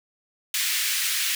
pink high-pass noise, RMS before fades -25 dBFS, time 0.54-1.35 s, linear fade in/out 2 ms, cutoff 1900 Hz, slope 24 dB/octave, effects none

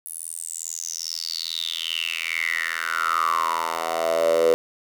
10% pulse tone with high-pass filter sweep, 82.41 Hz, E2, in tune, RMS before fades -25 dBFS, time 0.06-4.54 s, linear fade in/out 0 ms, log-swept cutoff 11000 to 480 Hz, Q 8.9, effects none

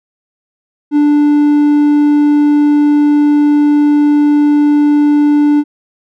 triangle tone, 293.9 Hz, D4, 1 cent sharp, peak -4 dBFS, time 0.91-5.64 s, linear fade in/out 50 ms, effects none

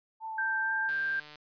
sine tone with vibrato, 883 Hz, A5, 6 cents sharp, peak -35 dBFS, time 0.2-0.91 s, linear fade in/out 50 ms, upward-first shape triangle, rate 4.6 Hz, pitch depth 13 cents each way
sine tone with pitch glide, 1570 to 1582.7 Hz, G6 to G6, +2 to +16 cents, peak -28 dBFS, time 0.38-1.2 s, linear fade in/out 5 ms, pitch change +14 cents, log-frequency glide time 0.62-0.73 s
click train, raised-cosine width 0.2 ms, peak -31 dBFS, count 71, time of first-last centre 0.89-1.357 s, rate 150 Hz
effects resampled to 11025 Hz

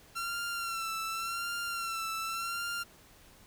sawtooth tone with vibrato, 1359 Hz, F6, 48 cents flat, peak -30 dBFS, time 0.15-2.84 s, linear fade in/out 20 ms, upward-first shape sine, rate 0.88 Hz, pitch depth 47 cents each way, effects pink hiss -58 dBFS RMS until 3.46 s

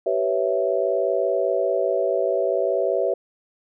sine chord, C# half-diminished seventh, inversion second, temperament equal with one note detuned, 386.2 / 493.9 / 554.4 / 659.3 Hz, G4 / B4 / C#5 / E5, -26 / 0 / 0 / 0 cents, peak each -25 / -25 / -24 / -24 dBFS, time 0.06-3.14 s, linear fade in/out 5 ms, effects none

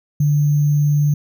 sine tone with sample-and-hold, 146.83 Hz, D3, in tune, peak -12 dBFS, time 0.2-1.14 s, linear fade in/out 5 ms, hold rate 6300 Hz, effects none

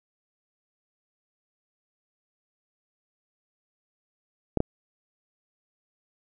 clicks, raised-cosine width 2 ms, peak -9 dBFS, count 2, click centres 4.573 / 4.604 s, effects none

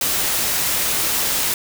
white noise, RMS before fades -20 dBFS, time 0.01-1.54 s, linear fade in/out 2 ms, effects none

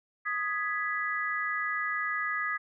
sine chord, G# minor, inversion second, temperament equal with one note detuned, 1244.5 / 1670.8 / 1975.5 Hz, D#6 / G#6 / B6, 0 / +10 / 0 cents, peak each -33 dBFS, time 0.25-2.58 s, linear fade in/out 20 ms, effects none

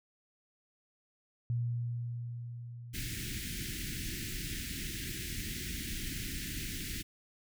sine tone with exponential decay, 119.1 Hz, A#2, 38 cents sharp, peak -29 dBFS, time 1.5-5.28 s, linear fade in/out 0 ms, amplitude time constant 820 ms
pink band-stop noise, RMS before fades -39 dBFS, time 2.93-7.03 s, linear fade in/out 20 ms, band 350 to 1700 Hz, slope 48 dB/octave
effects none

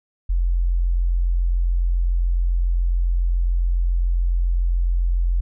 sine tone, 43.6 Hz, F1, 2 cents flat, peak -16 dBFS, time 0.29-5.41 s, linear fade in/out 10 ms, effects none

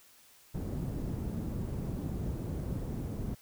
white low-pass noise, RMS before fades -36 dBFS, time 0.54-3.35 s, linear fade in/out 10 ms, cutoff 190 Hz, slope 12 dB/octave, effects white hiss -60 dBFS RMS until 3.41 s

